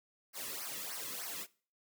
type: noise with flanger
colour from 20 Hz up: white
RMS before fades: -42 dBFS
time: 0.33-1.47 s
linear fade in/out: 50 ms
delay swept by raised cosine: 0.27 to 1.37 ms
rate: 3.3 Hz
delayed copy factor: -0.9
effects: noise-tail reverb RT60 0.4 s tail -21 dB re dry